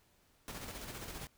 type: noise with tremolo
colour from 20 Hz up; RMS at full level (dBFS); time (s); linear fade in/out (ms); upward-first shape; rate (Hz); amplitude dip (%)
pink; -44; 0.48-1.27; 0; square; 15; 40
effects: pink hiss -70 dBFS RMS until 1.37 s